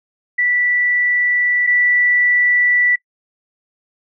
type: tone pair in turn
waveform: sine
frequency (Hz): 1964 / 1964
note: B6 / B6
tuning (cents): -10 / -10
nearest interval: unison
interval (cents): 0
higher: neither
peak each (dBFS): -13 / -11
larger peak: second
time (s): 0.38-1.67 / 1.67-2.96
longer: neither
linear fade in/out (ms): 10
effects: noise-tail reverb RT60 0.1 s tail -23 dB re dry